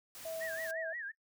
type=noise; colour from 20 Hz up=white; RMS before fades=-49 dBFS; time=0.15-0.71 s; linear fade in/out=0 ms
type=tone with tremolo; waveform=sine; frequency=649 Hz; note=E5; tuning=27 cents flat; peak=-37 dBFS; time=0.25-0.93 s; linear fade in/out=5 ms; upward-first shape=sine; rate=2.3 Hz; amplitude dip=30%
type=tone with vibrato; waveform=sine; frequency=1757 Hz; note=A6; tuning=3 cents flat; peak=-39 dBFS; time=0.4-1.12 s; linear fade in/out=20 ms; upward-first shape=sine; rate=5.7 Hz; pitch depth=170 cents each way
effects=noise-tail reverb RT60 0.1 s tail -19 dB re dry